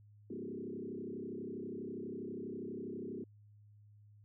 sine tone with frequency modulation, 306.8 Hz, D#4, 24 cents flat, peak -40 dBFS, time 0.3-3.24 s, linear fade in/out 5 ms, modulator 32.3 Hz, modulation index 3.3, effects added 104 Hz sine -58 dBFS peak until 4.24 s

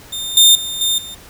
sawtooth tone with level steps, 3626 Hz, A#7, 49 cents flat, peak -19 / -3 / -19 / -11 / -26 dBFS, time 0.12-1.15 s, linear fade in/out 10 ms, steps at 0.37 / 0.55 / 0.81 / 0.98 s, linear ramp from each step 2 ms, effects pink hiss -41 dBFS RMS until 1.29 s

